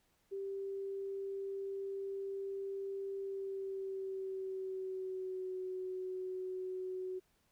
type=tone with pitch glide; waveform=sine; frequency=391.9 to 371.4 Hz; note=G4 to F#4; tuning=0 to +7 cents; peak=-38 dBFS; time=0.31-7.2 s; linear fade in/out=20 ms; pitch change=-93 cents; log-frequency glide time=3.17-5.56 s; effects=pink hiss -75 dBFS RMS until 7.51 s